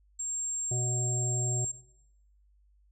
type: tone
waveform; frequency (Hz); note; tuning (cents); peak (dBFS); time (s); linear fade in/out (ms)
sine; 7459; A#8; 0; -31; 0.19-1.72; 10
type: harmonic tone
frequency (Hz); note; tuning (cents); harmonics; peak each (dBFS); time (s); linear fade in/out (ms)
123.47; B2; 0; 1 / 3 / 5 / 6; -30 / -40 / -44 / -46; 0.71-1.65; 5
effects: noise-tail reverb RT60 0.8 s tail -18 dB re dry + added 50 Hz sine -61 dBFS peak until 2.91 s